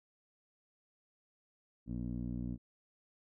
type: tone with low-pass filter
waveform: 15% pulse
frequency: 60.3 Hz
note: B1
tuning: 41 cents flat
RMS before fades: -39 dBFS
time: 1.86-2.58 s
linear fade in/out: 50 ms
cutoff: 270 Hz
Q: 2.4
effects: none